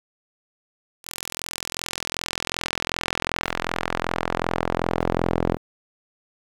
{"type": "tone with band-pass filter sweep", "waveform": "sawtooth", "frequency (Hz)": 42.64, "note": "F1", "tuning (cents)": -41, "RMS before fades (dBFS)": -27, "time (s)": [1.03, 5.58], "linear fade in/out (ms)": 50, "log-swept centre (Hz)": [11000, 430], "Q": 0.72, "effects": ["8-bit"]}